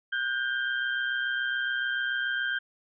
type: tone cluster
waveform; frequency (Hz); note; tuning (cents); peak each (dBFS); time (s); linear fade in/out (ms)
sine; 1461 / 1588 / 3159; F#6 / G6 / G7; -22 / +22 / +13; -33 / -28 / -37; 0.12-2.59; 10
effects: none